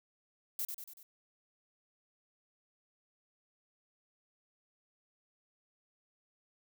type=noise with echo; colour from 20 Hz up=violet; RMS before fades=-36 dBFS; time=0.59-0.65 s; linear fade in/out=2 ms; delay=95 ms; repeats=4; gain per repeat=-5 dB; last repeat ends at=1.03 s; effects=none